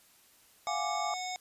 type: harmonic tone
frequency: 735 Hz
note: F#5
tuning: 12 cents flat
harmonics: 1 / 3 / 5 / 7 / 9 / 10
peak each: -37 / -42 / -44 / -45 / -47 / -47 dBFS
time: 0.67-1.36 s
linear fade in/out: 0 ms
type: chord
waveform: sine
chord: D diminished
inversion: first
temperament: equal with one note detuned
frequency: 689.6 / 830.6 / 1174.7 Hz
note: F5 / Ab5 / D6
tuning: -22 / 0 / 0 cents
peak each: -36 dBFS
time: 0.67-1.14 s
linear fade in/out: 2 ms
effects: white hiss -62 dBFS RMS until 1.4 s + resampled to 32000 Hz